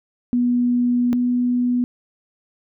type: tone pair in turn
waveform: sine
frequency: 244 / 245.8 Hz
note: B3 / B3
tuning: -21 / -8 cents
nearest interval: unison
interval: 13 cents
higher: second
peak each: -15 / -16 dBFS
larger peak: first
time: 0.33-1.13 / 1.13-1.84 s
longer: first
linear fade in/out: 0 ms
effects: none